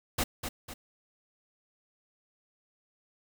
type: noise with echo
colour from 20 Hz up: pink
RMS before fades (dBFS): -28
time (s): 0.18-0.24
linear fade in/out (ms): 10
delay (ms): 250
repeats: 2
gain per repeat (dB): -7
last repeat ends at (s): 0.74
effects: none